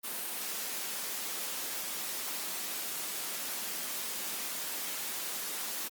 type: high-pass noise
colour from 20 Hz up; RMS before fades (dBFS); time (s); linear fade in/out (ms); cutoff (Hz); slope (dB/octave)
white; -37; 0.03-5.89; 20; 180; 24
effects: Opus 32 kbps